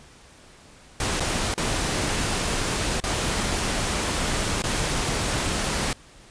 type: noise with dropouts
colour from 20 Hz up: pink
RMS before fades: -25 dBFS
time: 1-5.93 s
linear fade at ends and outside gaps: 2 ms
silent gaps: 1.198-1.204 / 1.541-1.578 / 3.002-3.038 / 4.621-4.638 s
effects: pink hiss -50 dBFS RMS until 6.3 s + resampled to 22050 Hz